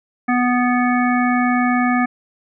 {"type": "harmonic tone", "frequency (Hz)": 246.9, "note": "B3", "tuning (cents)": 0, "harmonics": [1, 3, 5, 7, 9], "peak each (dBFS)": [-16, -21, -23, -24, -26], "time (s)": [0.28, 2.06], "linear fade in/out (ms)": 10, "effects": []}